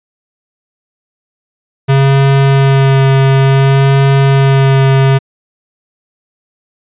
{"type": "tone with vibrato", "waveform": "square", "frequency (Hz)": 136.1, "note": "C#3", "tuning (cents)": -31, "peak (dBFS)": -6, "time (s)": [1.88, 5.19], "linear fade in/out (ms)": 20, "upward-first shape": "sine", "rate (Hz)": 0.57, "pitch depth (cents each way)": 14, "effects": ["resampled to 8000 Hz"]}